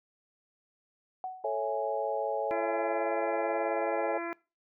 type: tone with exponential decay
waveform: sine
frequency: 746 Hz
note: F#5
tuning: 14 cents sharp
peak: -31 dBFS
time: 1.24-1.64 s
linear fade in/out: 1 ms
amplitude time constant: 86 ms
type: chord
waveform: sine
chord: A major seventh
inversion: none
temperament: equal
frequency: 440 / 554.4 / 659.3 / 830.6 Hz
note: A4 / C#5 / E5 / G#5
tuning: 0 / 0 / 0 / 0 cents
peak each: -35 / -33 / -34 / -34 dBFS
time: 1.44-4.18 s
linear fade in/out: 5 ms
type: harmonic tone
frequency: 338.9 Hz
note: E4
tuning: 48 cents sharp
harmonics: 1 / 2 / 3 / 4 / 5 / 6 / 7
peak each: -37 / -40 / -42 / -43 / -44 / -45 / -45 dBFS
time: 2.51-4.33 s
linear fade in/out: 0 ms
effects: noise-tail reverb RT60 0.3 s tail -23 dB re dry